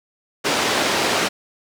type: band-pass noise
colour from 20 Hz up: pink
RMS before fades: -20 dBFS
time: 0.44-1.29 s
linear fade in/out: 20 ms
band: 290 to 6100 Hz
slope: 12 dB/octave
effects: none